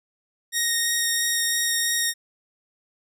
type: tone with vibrato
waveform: 10% pulse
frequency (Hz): 1864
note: A#6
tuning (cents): -1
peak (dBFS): -12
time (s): 0.52-2.14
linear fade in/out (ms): 50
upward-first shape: sine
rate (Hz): 3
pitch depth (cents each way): 8
effects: none